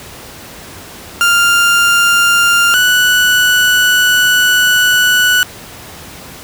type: tone pair in turn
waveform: 30% pulse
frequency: 1396.9 / 1479.7 Hz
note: F6 / F#6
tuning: 0 / 0 cents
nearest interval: minor second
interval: 100 cents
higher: second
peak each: -5 dBFS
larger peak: neither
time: 1.21-2.74 / 2.74-5.43 s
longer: second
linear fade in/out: 0 ms
effects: pink hiss -32 dBFS RMS until 6.43 s + high-pass 60 Hz 12 dB/octave